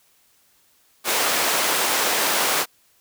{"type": "high-pass noise", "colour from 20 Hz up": "pink", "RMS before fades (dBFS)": -21, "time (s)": [1.04, 2.66], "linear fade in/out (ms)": 50, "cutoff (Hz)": 510, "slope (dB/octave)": 12, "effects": ["white hiss -60 dBFS RMS until 3 s"]}